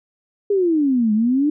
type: exponential two-way sweep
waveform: sine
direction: down then up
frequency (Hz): 415.7 to 208.2 to 306.2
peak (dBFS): -14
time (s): 0.5-1.5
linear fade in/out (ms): 5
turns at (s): 1.13
effects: none